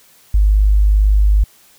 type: tone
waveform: sine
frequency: 51.1 Hz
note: G#1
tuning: 27 cents flat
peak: -8 dBFS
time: 0.34-1.44 s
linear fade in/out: 5 ms
effects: white hiss -49 dBFS RMS until 1.78 s